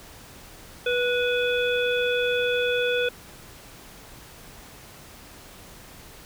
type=harmonic tone with a mistuned harmonic; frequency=490 Hz; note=B4; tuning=14 cents flat; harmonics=1 / 3 / 5 / 7; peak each=-23 / -28 / -30 / -31 dBFS; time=0.86-3.09 s; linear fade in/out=5 ms; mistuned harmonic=5; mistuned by=+45 cents; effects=pink hiss -46 dBFS RMS until 6.25 s